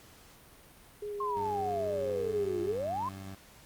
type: tone with vibrato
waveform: sine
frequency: 412.4 Hz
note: G#4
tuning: 12 cents flat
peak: -35 dBFS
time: 1.02-2.73 s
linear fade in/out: 5 ms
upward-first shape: sine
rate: 4.8 Hz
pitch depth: 17 cents each way
type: exponential two-way sweep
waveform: sine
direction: down then up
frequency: 1082 to 341.4 to 1082 Hz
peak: -31 dBFS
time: 1.2-3.09 s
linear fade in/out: 5 ms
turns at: 2.62 s
type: tone with pitch glide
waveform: 20% pulse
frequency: 95 to 96.38 Hz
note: F#2 to G2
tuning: +46 to -29 cents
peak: -37 dBFS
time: 1.36-3.35 s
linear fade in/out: 5 ms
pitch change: +25 cents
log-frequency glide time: 2.19-2.52 s
effects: pink hiss -56 dBFS RMS until 3.65 s + Opus 48 kbps